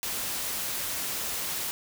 white noise, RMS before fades -32 dBFS, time 0.03-1.71 s, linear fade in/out 0 ms, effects none

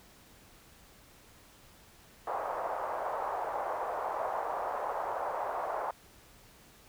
white band-pass noise, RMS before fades -35 dBFS, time 2.27-5.91 s, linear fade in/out 2 ms, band 550 to 980 Hz, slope 24 dB/octave, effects pink hiss -58 dBFS RMS until 6.88 s

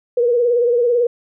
sine tone with vibrato, 480 Hz, B4, 49 cents flat, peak -12 dBFS, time 0.17-1.07 s, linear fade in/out 5 ms, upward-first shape sine, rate 18 Hz, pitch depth 56 cents each way, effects none

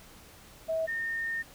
sine tone pair in turn, 646 / 1827.2 Hz, E5 / A#6, -35 / -35 cents, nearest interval octave + tritone, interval 1800 cents, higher second, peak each -27 / -30 dBFS, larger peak first, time 0.68-0.87 / 0.87-1.43 s, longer second, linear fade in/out 20 ms, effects pink hiss -53 dBFS RMS until 1.54 s

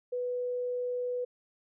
sine tone, 493.9 Hz, B4, in tune, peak -30 dBFS, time 0.12-1.25 s, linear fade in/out 10 ms, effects none

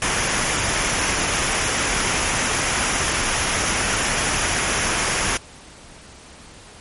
pink noise with comb filter, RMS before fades -21 dBFS, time 0.02-5.37 s, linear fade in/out 0 ms, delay 0.24 ms, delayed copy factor -0.5, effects pink hiss -43 dBFS RMS until 6.8 s + MP3 48 kbps

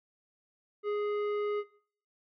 triangle tone with tanh clipping, 415.3 Hz, G#4, in tune, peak -31 dBFS, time 0.83-1.64 s, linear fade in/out 50 ms, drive 15 dB, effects noise-tail reverb RT60 0.5 s tail -18 dB re dry

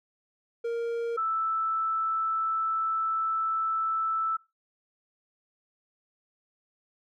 triangle / sine tone pair in turn, 466.2 / 1318.6 Hz, A#4 / E6, 0 / 0 cents, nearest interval octave + tritone, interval 1800 cents, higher second, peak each -25 dBFS, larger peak neither, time 0.64-1.17 / 1.17-4.37 s, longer second, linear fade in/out 10 ms, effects noise-tail reverb RT60 0.2 s tail -18 dB re dry

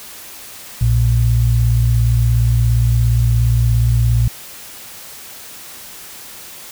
sine tone pair together, 59.39 / 116.54 Hz, A#1 / A#2, +33 / 0 cents, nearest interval octave, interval 1167 cents, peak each -15 / -12 dBFS, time 0.81-4.28 s, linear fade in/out 5 ms, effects white hiss -35 dBFS RMS until 6.71 s

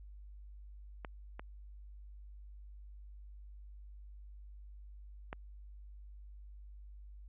clicks, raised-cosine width 0.5 ms, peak -27 / -29 / -26 dBFS, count 3, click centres 1.048 / 1.395 / 5.329 s, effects added 50 Hz sine -49 dBFS peak until 7.28 s + resampled to 8000 Hz

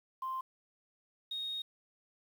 sine tone pair in turn, 1046.5 / 3729 Hz, C6 / A#7, 0 / 0 cents, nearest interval octave + minor seventh, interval 2200 cents, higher second, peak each -34 / -35 dBFS, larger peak first, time 0.22-0.41 / 1.31-1.62 s, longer second, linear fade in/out 5 ms, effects tanh soft clip ceiling -30 dBFS + 10-bit

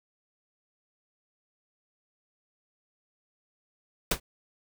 pink noise with exponential decay, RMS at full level -18 dBFS, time 4.11-4.2 s, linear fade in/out 5 ms, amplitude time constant 19 ms, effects none

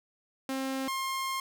sawtooth tone pair in turn, 266.3 / 1065.2 Hz, C4 / C6, +31 / +31 cents, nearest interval 2 octaves, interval 2400 cents, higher second, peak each -27 dBFS, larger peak neither, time 0.49-0.88 / 0.88-1.4 s, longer second, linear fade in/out 2 ms, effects none

